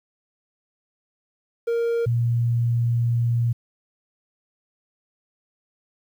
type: tone pair in turn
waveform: triangle / sine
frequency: 466.2 / 118.07 Hz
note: A#4 / A#2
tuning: 0 / +23 cents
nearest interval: 2 octaves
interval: 2377 cents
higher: first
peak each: -18 dBFS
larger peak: neither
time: 1.67-2.06 / 2.06-3.53 s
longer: second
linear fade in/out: 10 ms
effects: 9-bit